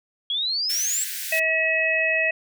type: exponential sweep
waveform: sine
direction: up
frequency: 3272 to 7840 Hz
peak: -22 dBFS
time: 0.3-1.04 s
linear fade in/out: 2 ms
type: high-pass noise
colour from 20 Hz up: white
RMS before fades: -31 dBFS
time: 0.69-1.4 s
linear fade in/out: 10 ms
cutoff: 1500 Hz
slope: 96 dB/octave
type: harmonic tone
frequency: 642 Hz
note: E5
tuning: 46 cents flat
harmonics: 1 / 3 / 4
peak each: -26 / -23 / -22 dBFS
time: 1.32-2.31 s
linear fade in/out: 5 ms
effects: none